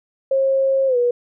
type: tone with pitch glide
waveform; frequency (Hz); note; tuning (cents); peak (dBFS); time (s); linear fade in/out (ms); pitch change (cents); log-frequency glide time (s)
sine; 538 to 484.9; C5 to B4; +48 to -32; -14; 0.31-1.11; 5; -180; 0.87-0.97
effects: none